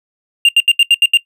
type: tone bursts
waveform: triangle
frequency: 2794 Hz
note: F7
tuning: in tune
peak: -3 dBFS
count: 7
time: 0.45-1.172 s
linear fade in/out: 2 ms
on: 38 ms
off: 76 ms
effects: noise-tail reverb RT60 0.1 s tail -20 dB re dry